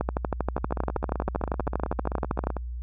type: two click trains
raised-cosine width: 1 ms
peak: -11 / -16 dBFS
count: 32 / 32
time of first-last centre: 0.01-2.47 / 0.58-2.567 s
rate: 12.6 / 15.6 Hz
effects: added 60 Hz sine -31 dBFS peak until 2.82 s